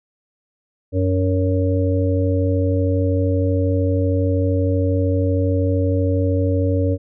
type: harmonic tone with a mistuned harmonic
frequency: 92.8 Hz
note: F#2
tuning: 6 cents sharp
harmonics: 1 / 3 / 5 / 6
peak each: -17 / -22 / -24 / -25 dBFS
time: 0.92-6.98 s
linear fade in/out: 50 ms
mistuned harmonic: 3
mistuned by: +25 cents
effects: none